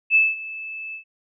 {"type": "tone with ADSR envelope", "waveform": "sine", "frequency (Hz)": 2622, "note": "E7", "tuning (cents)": -10, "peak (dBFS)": -11, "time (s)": [0.1, 1.04], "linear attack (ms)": 53, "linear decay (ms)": 200, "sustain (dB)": -19, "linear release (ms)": 100, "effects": []}